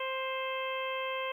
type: harmonic tone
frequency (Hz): 525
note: C5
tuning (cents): +6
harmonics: 1 / 2 / 3 / 4 / 5 / 6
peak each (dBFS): -36 / -37 / -45 / -41 / -41 / -44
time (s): 0-1.32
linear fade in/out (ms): 5
effects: 11-bit